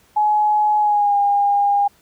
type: tone with pitch glide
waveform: sine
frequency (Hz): 844 to 809.6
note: G#5 to G#5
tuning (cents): +28 to -44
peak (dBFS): -13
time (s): 0.16-1.88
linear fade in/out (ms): 10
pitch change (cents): -72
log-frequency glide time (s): 0.79-1.16
effects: pink hiss -55 dBFS RMS until 2.01 s + high-pass 60 Hz 12 dB/octave